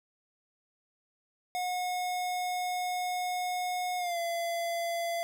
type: tone with pitch glide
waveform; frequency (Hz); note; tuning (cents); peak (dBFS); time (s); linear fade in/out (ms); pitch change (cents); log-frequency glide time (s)
square; 725 to 680.4; F#5 to F5; -35 to -45; -31; 1.55-5.23; 0; -110; 3.98-4.18
effects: none